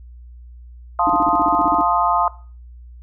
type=chord; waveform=sine; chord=F dominant seventh; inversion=none; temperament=equal; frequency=698.5 / 880 / 1046.5 / 1244.5 Hz; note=F5 / A5 / C6 / Eb6; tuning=0 / 0 / 0 / 0 cents; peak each=-20 dBFS; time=0.99-2.28 s; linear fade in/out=2 ms
type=tone bursts; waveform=sine; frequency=301.8 Hz; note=D4; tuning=47 cents sharp; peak=-19 dBFS; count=12; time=1.07-1.81 s; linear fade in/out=0 ms; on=25 ms; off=40 ms
type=clicks; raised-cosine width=3 ms; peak=-22 dBFS; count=3; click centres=1.129 / 1.281 / 1.645 s
effects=noise-tail reverb RT60 0.4 s tail -19 dB re dry + added 60 Hz sine -37 dBFS peak until 3.02 s